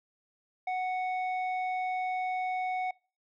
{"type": "tone with low-pass filter", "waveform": "square", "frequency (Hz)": 740, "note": "F#5", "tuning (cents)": 0, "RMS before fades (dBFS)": -32, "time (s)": [0.67, 2.91], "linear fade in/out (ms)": 5, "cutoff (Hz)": 1700, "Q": 4, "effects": ["noise-tail reverb RT60 0.4 s tail -26 dB re dry"]}